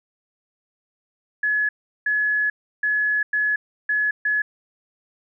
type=tone bursts at uneven times; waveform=sine; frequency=1699 Hz; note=G#6; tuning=39 cents sharp; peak=-18 dBFS; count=6; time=1.43-1.69 / 2.06-2.5 / 2.83-3.23 / 3.33-3.56 / 3.89-4.11 / 4.25-4.42 s; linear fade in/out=5 ms; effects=none